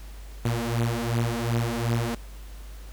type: beating tone pair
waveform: sawtooth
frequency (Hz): 115.9 / 118.6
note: A#2 / A#2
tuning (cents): -10 / +30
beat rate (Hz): 2.7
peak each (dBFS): -23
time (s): 0.45-2.15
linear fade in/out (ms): 5
effects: added 50 Hz sine -38 dBFS peak until 2.92 s + pink hiss -51 dBFS RMS until 2.92 s